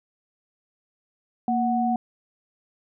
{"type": "tone pair together", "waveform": "sine", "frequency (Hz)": [233.1, 740], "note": ["A#3", "F#5"], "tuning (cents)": [0, 0], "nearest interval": "octave + minor sixth", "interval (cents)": 2000, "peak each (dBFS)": [-23, -23], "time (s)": [1.48, 1.96], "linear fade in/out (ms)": 2, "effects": []}